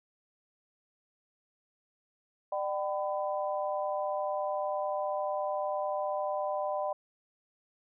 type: tone cluster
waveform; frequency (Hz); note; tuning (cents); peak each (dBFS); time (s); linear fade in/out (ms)
sine; 599 / 768 / 1003; D5 / G5 / B5; +34 / -36 / +26; -32 / -35 / -37; 2.52-6.93; 5
effects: none